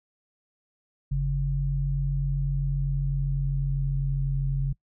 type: tone pair together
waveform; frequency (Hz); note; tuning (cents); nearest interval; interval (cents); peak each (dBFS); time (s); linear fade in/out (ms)
sine; 46.15 / 138.3; F#1 / C#3; -4 / -4; octave + perfect fifth; 1900; -27 / -25; 1.11-4.73; 10
effects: noise-tail reverb RT60 0.1 s tail -23 dB re dry